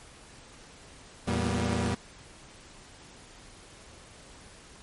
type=tone cluster; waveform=sawtooth; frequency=83.6 / 114 / 194.3 / 240.4 Hz; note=E2 / A#2 / G3 / B3; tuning=+25 / -38 / -15 / -46 cents; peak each=-28 dBFS; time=1.27-1.95 s; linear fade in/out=10 ms; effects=pink hiss -51 dBFS RMS until 4.82 s + MP3 48 kbps